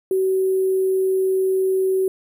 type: tone with sample-and-hold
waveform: sine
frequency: 379.1 Hz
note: F#4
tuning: 42 cents sharp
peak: -16 dBFS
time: 0.11-2.08 s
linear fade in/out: 2 ms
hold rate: 11025 Hz
effects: none